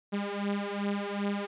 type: beating tone pair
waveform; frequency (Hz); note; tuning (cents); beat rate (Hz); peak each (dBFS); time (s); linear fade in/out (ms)
sawtooth; 200.8 / 203.4; G3 / G#3; +42 / -36; 2.6; -29; 0.12-1.47; 20
effects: resampled to 8000 Hz